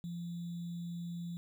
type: tone with sample-and-hold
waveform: sine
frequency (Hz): 171.9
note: F3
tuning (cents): -27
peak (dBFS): -38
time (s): 0.04-1.37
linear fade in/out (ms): 0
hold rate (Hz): 3675
effects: none